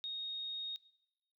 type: tone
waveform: sine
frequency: 3729 Hz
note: A#7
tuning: in tune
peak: -38 dBFS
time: 0.04-0.76 s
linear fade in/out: 0 ms
effects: noise-tail reverb RT60 0.9 s tail -20 dB re dry